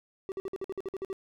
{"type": "tone bursts", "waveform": "triangle", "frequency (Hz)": 385, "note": "G4", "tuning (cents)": -31, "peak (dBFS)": -30, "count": 11, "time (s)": [0.29, 1.129], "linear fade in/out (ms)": 0, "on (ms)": 29, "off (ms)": 52, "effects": []}